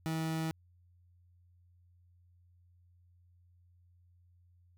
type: tone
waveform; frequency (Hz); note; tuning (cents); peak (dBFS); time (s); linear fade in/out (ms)
30% pulse; 160.6; E3; -45; -30; 0.06-0.51; 0
effects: added 88 Hz sine -62 dBFS peak until 4.77 s